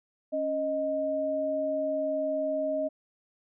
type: tone pair together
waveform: sine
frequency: 277.2 / 622.3 Hz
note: C#4 / D#5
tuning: 0 / 0 cents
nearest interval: octave + major second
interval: 1400 cents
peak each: -34 / -27 dBFS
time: 0.32-2.89 s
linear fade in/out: 20 ms
effects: none